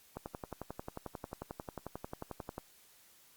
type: click train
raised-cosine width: 1 ms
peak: -26 dBFS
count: 28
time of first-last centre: 0.17-2.581 s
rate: 11.2 Hz
effects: white hiss -63 dBFS RMS until 3.36 s + Opus 48 kbps